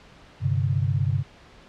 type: chord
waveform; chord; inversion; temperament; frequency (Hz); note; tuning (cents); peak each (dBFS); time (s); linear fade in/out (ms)
sine; G suspended fourth; none; equal; 98 / 130.81 / 146.83; G2 / C3 / D3; 0 / 0 / 0; -24 / -24 / -27; 0.4-1.24; 50
effects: pink hiss -50 dBFS RMS until 1.68 s + low-pass 4000 Hz 12 dB/octave